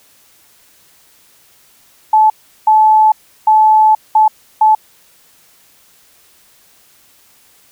sine tone bursts at uneven times, 866 Hz, A5, 28 cents flat, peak -5 dBFS, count 5, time 2.13-2.3 / 2.67-3.12 / 3.47-3.95 / 4.15-4.28 / 4.61-4.75 s, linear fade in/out 5 ms, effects white hiss -49 dBFS RMS until 7.71 s

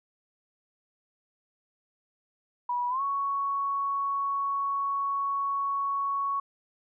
sine tone with pitch glide, 974 to 1112.4 Hz, B5 to C#6, -24 to +6 cents, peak -26 dBFS, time 2.69-6.4 s, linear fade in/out 5 ms, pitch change +230 cents, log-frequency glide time 2.89-3.02 s, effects none

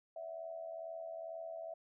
sine tone with amplitude modulation, 658 Hz, E5, 3 cents flat, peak -39 dBFS, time 0.16-1.74 s, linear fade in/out 5 ms, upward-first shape sine, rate 82.2 Hz, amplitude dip 70%, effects none

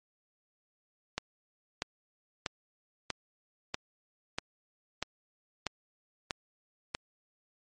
click train, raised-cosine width 0.2 ms, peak -14 dBFS, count 10, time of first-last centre 1.18-6.949 s, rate 1.56 Hz, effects MP3 48 kbps

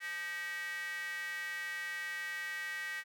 square tone with high-pass filter, 173.5 Hz, F3, 11 cents flat, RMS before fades -40 dBFS, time 0-3.04 s, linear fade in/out 50 ms, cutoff 1800 Hz, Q 9.4, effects none

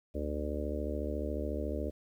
harmonic tone with a mistuned harmonic, 74 Hz, D2, 14 cents sharp, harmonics 1 / 3 / 4 / 5 / 6 / 7 / 8, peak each -36 / -42 / -40 / -43 / -42 / -43 / -41 dBFS, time 0.14-1.91 s, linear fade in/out 20 ms, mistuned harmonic 1, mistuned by -57 cents, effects 11-bit

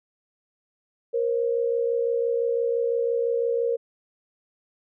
sine tone pair together, 470.1 / 536 Hz, A#4 / C5, +15 / +42 cents, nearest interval major second, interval 227 cents, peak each -22 / -28 dBFS, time 1.13-3.77 s, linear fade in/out 20 ms, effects none

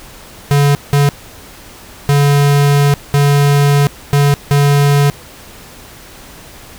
square tone bursts at uneven times, 142.9 Hz, D3, 47 cents flat, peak -8 dBFS, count 6, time 0.51-0.75 / 0.93-1.09 / 2.09-2.94 / 3.14-3.87 / 4.13-4.34 / 4.51-5.1 s, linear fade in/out 0 ms, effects pink hiss -36 dBFS RMS until 6.78 s

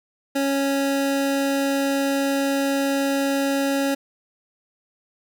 25% pulse tone, 276.2 Hz, C#4, 6 cents flat, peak -16 dBFS, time 0.35-3.95 s, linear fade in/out 10 ms, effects none

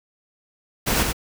pink noise with echo, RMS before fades -21 dBFS, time 0.86-1.04 s, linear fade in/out 20 ms, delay 91 ms, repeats 1, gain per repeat -3 dB, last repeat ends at 1.131 s, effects none

